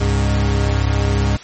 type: tone pair together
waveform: 40% pulse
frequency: 67.6 / 101.87 Hz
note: C#2 / G#2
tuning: -43 / -33 cents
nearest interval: perfect fifth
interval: 710 cents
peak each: -16 dBFS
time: 0-1.37 s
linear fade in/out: 10 ms
effects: white hiss -37 dBFS RMS until 1.43 s + MP3 32 kbps